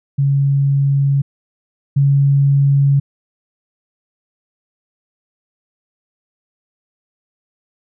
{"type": "tone pair in turn", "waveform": "sine", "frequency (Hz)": [139.2, 139.69], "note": ["C#3", "C#3"], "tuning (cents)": [8, 14], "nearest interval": "unison", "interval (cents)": 6, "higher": "second", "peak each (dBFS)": [-11, -9], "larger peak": "second", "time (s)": [[0.18, 1.22], [1.96, 3]], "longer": "neither", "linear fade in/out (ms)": 10, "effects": []}